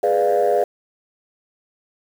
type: chord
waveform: sine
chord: G# diminished seventh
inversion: none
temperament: equal with one note detuned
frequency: 415.3 / 493.9 / 592.8 / 698.5 Hz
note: G#4 / B4 / D5 / F5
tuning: 0 / 0 / +16 / 0 cents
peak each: -19 dBFS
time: 0.03-0.64 s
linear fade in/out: 5 ms
effects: tanh soft clip ceiling -9 dBFS + 7-bit